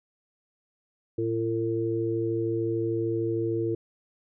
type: harmonic tone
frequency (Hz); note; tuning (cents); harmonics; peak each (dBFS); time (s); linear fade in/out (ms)
113.2; A2; +50; 1 / 3 / 4; -32 / -27 / -30; 1.18-3.75; 5
effects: none